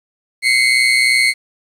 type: tone pair together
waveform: 35% pulse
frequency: 2077 / 2200 Hz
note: C7 / C#7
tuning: -13 / -14 cents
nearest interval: minor second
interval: 99 cents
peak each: -12 dBFS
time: 0.42-1.34 s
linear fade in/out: 50 ms
effects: low-pass 10000 Hz 12 dB/octave + 8-bit